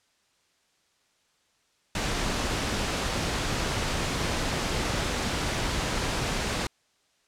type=noise; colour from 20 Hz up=pink; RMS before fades=-28 dBFS; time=1.95-6.67 s; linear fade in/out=2 ms; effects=white hiss -68 dBFS RMS until 7.27 s + low-pass 7000 Hz 12 dB/octave